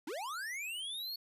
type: linear sweep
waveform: square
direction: up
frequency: 261.4 to 4435 Hz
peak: -39 dBFS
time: 0.07-1.16 s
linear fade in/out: 5 ms
effects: resampled to 32000 Hz